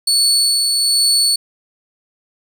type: tone with tremolo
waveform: 30% pulse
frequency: 4435 Hz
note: C#8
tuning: in tune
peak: -8 dBFS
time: 0.07-1.36 s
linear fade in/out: 5 ms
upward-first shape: sine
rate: 1.2 Hz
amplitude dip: 30%
effects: 8-bit